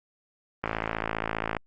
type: click train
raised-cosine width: 0.5 ms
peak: -12 dBFS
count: 52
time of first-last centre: 0.64-1.567 s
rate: 55 Hz
effects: Opus 24 kbps